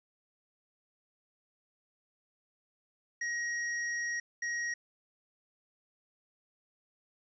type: tone bursts at uneven times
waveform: square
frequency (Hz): 1890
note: A#6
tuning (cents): +23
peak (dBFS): -33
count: 2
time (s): 3.21-4.2 / 4.42-4.74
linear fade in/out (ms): 5
effects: resampled to 16000 Hz + 11-bit